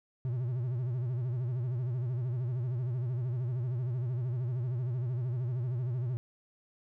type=tone with vibrato; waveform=triangle; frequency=123.47 Hz; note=B2; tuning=in tune; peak=-28 dBFS; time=0.25-6.17 s; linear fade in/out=0 ms; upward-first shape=sine; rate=13 Hz; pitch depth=120 cents each way; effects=none